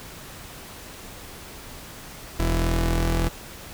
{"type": "tone pair together", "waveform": "sawtooth", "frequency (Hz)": [41.55, 166.3], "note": ["E1", "E3"], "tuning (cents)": [15, 16], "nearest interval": "2 octaves", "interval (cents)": 2401, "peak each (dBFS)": [-17, -21], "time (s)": [2.39, 3.29], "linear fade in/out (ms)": 10, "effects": ["pink hiss -41 dBFS RMS until 3.73 s"]}